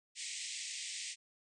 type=band-pass noise; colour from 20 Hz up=white; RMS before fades=-43 dBFS; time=0.15-1.16 s; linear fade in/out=50 ms; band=1900 to 8700 Hz; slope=96 dB/octave; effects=none